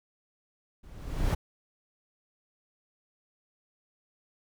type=noise with level ramp; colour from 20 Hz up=brown; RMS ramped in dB=-51 to -22 dBFS; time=0.83-1.35 s; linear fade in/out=10 ms; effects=none